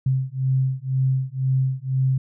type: beating tone pair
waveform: sine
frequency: 130.81 / 132.81 Hz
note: C3 / C3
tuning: 0 / +26 cents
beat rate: 2 Hz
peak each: -22 dBFS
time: 0.06-2.18 s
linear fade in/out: 5 ms
effects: none